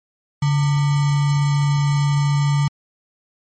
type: tone with sample-and-hold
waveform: sine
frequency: 143.3 Hz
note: D3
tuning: 42 cents flat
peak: -14 dBFS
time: 0.42-2.68 s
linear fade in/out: 5 ms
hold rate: 1050 Hz
effects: MP3 32 kbps